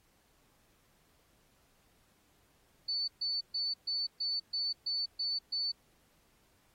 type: tone bursts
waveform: sine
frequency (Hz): 4494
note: C#8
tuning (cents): +23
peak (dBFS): -31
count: 9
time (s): 2.88-5.72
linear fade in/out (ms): 10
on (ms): 200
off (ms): 130
effects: pink hiss -70 dBFS RMS until 6.74 s + AAC 48 kbps